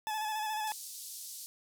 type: tone with vibrato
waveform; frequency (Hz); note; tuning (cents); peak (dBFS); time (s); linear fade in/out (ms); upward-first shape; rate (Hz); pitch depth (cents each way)
40% pulse; 860; A5; -40; -32; 0.07-0.72; 0; square; 14; 25
type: band-pass noise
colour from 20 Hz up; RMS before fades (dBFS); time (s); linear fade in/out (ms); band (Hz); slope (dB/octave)
white; -45; 0.67-1.46; 0; 4300 to 13000; 24
effects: none